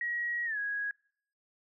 sine tone with pitch glide, 1904 to 1657.5 Hz, A#6 to G#6, +36 to -4 cents, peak -31 dBFS, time 0.01-0.91 s, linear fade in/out 2 ms, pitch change -240 cents, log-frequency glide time 0.45-0.58 s, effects noise-tail reverb RT60 0.6 s tail -25 dB re dry

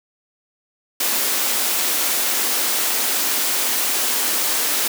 white high-pass noise, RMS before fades -20 dBFS, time 1-4.88 s, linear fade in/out 5 ms, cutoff 220 Hz, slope 48 dB/octave, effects none

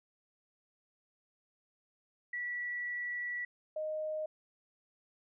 sine tone pair in turn, 1948 / 619.8 Hz, B6 / D#5, -24 / -7 cents, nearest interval octave + minor sixth, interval 1983 cents, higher first, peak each -35 / -34 dBFS, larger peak second, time 2.33-3.45 / 3.76-4.26 s, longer first, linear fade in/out 5 ms, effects none

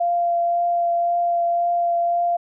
sine tone with vibrato, 691 Hz, F5, 19 cents flat, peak -17 dBFS, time 0-2.37 s, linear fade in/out 10 ms, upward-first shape triangle, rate 1.9 Hz, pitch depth 12 cents each way, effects none

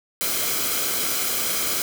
white noise with comb filter, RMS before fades -24 dBFS, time 0.21-1.82 s, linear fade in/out 0 ms, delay 1.1 ms, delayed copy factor -0.55, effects none

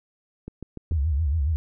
click train, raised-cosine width 3 ms, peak -22 dBFS, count 4, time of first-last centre 0.48-0.92 s, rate 6.82 Hz
sine tone with vibrato, 75.1 Hz, D2, 39 cents sharp, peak -20 dBFS, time 0.91-1.56 s, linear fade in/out 0 ms, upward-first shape sine, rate 7.2 Hz, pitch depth 190 cents each way
effects none

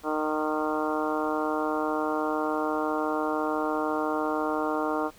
harmonic tone with a mistuned harmonic, 154 Hz, D#3, 17 cents flat, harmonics 2 / 3 / 4 / 5 / 6 / 7 / 8 / 9, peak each -30 / -32 / -33 / -34 / -35 / -35 / -36 / -37 dBFS, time 0.03-5.11 s, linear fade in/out 50 ms, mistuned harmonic 8, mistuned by -20 cents, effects pink hiss -54 dBFS RMS until 5.18 s

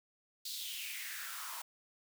white noise with high-pass filter sweep, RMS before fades -43 dBFS, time 0.45-1.62 s, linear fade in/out 5 ms, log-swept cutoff 4300 to 920 Hz, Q 4.4, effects none

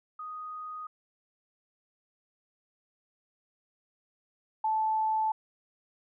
sine tone pair in turn, 1244.5 / 873.8 Hz, D#6 / A5, 0 / -12 cents, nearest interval tritone, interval 612 cents, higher first, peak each -37 / -25 dBFS, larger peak second, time 0.19-0.87 / 4.64-5.32 s, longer neither, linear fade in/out 5 ms, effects none

